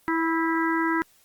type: harmonic tone with a mistuned harmonic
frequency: 327.6 Hz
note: E4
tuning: 11 cents flat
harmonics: 1 / 3 / 4 / 5 / 6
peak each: -24 / -28 / -31 / -30 / -31 dBFS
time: 0.08-1.02 s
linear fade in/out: 0 ms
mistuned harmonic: 5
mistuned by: -21 cents
effects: white hiss -60 dBFS RMS until 1.24 s + Opus 24 kbps